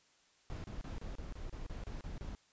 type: noise bursts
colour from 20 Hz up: brown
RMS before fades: -43 dBFS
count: 11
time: 0.5-2.35 s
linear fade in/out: 0 ms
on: 140 ms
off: 31 ms
effects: white hiss -69 dBFS RMS until 2.52 s + resampled to 16000 Hz